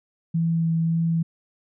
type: tone with vibrato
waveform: sine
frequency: 164.81 Hz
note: E3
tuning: in tune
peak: -19 dBFS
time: 0.34-1.23 s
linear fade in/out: 10 ms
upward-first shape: sine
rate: 1.8 Hz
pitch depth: 10 cents each way
effects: none